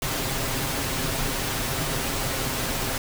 pink noise with comb filter, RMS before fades -27 dBFS, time 0.02-2.98 s, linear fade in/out 2 ms, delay 7.5 ms, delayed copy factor +0.5, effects none

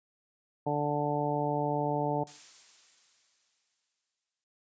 harmonic tone, 146.83 Hz, D3, in tune, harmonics 1 / 2 / 3 / 4 / 5 / 6, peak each -34 / -34 / -34 / -34 / -34 / -34 dBFS, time 0.66-2.24 s, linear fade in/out 10 ms
blue noise with exponential decay, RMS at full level -44 dBFS, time 2.27-4.44 s, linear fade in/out 1 ms, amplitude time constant 470 ms
effects noise-tail reverb RT60 0.4 s tail -19 dB re dry + resampled to 16000 Hz

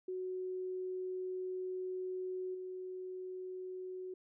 sine tone with level steps, 370 Hz, F#4, in tune, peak -37 / -41 dBFS, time 0.08-4.14 s, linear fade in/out 5 ms, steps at 2.54 s, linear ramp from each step 10 ms, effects none

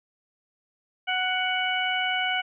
harmonic tone with a mistuned harmonic, 740 Hz, F#5, in tune, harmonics 1 / 2 / 3 / 4, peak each -29 / -29 / -29 / -29 dBFS, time 1.07-2.42 s, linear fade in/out 20 ms, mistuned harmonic 3, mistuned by +19 cents, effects none

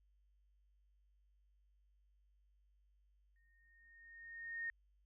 sine tone with exponential growth, 1845 Hz, A#6, 18 cents flat, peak -38 dBFS, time 3.36-4.7 s, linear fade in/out 1 ms, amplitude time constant 290 ms, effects added 50 Hz sine -70 dBFS peak until 5.05 s

